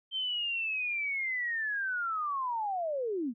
sine linear sweep, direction down, 3136 to 214.2 Hz, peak -30 dBFS, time 0.11-3.34 s, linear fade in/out 50 ms, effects none

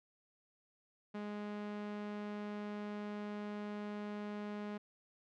sawtooth tone with low-pass filter, 207.7 Hz, G#3, in tune, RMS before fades -43 dBFS, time 1.14-4.78 s, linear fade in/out 10 ms, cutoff 2800 Hz, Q 0.57, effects none

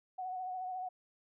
sine tone with vibrato, 740 Hz, F#5, in tune, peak -37 dBFS, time 0.18-0.89 s, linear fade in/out 10 ms, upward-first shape sine, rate 14 Hz, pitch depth 31 cents each way, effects none

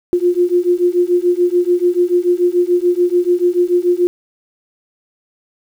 sine beating tone pair, 350.7 / 357.6 Hz, F4 / F4, +7 / +41 cents, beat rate 6.9 Hz, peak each -14 dBFS, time 0.13-4.07 s, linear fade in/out 0 ms, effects 7-bit

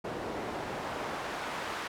pink noise with band-pass filter sweep, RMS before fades -37 dBFS, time 0.04-1.88 s, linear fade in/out 10 ms, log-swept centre 460 to 1300 Hz, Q 0.74, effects none

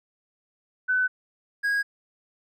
sine / triangle tone pair in turn, 1507 / 1643.7 Hz, F#6 / G#6, +31 / -18 cents, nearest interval major second, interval 151 cents, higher second, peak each -20 dBFS, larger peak neither, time 0.88-1.08 / 1.63-1.83 s, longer neither, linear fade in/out 20 ms, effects none

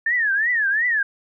sine tone with vibrato, 1760 Hz, A6, in tune, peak -17 dBFS, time 0.06-1.03 s, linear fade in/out 5 ms, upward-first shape triangle, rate 2.8 Hz, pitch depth 230 cents each way, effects none

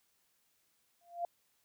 sine tone with exponential growth, 692 Hz, F5, 16 cents flat, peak -30 dBFS, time 1.01-1.25 s, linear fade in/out 2 ms, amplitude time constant 51 ms, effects white hiss -75 dBFS RMS until 1.64 s

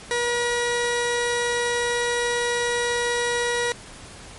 sawtooth tone pair together, 480 / 960 Hz, B4 / B5, -49 / -49 cents, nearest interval octave, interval 1200 cents, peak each -19 dBFS, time 0.11-3.72 s, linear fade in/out 0 ms, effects pink hiss -42 dBFS RMS until 4.38 s + MP3 48 kbps

